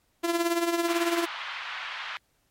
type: tone with tremolo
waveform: sawtooth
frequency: 340 Hz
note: F4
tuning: 46 cents flat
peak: -17 dBFS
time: 0.23-1.26 s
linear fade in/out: 20 ms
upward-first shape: triangle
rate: 18 Hz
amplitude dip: 70%
type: band-pass noise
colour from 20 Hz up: pink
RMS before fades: -36 dBFS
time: 0.88-2.17 s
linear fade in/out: 0 ms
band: 1000 to 3500 Hz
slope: 24 dB/octave
effects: pink hiss -70 dBFS RMS until 2.5 s + MP3 64 kbps